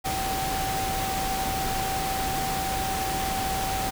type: tone in noise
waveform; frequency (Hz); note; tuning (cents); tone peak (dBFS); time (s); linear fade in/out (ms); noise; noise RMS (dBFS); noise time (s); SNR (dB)
sine; 769; G5; -33; -28; 0.04-3.91; 20; pink; -30; 0.04-3.91; -1
effects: none